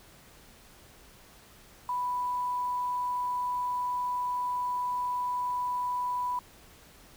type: tone with quantisation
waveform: sine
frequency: 989 Hz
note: B5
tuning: 2 cents sharp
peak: -28 dBFS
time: 1.89-6.39 s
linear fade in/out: 2 ms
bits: 9
effects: pink hiss -55 dBFS RMS until 7.16 s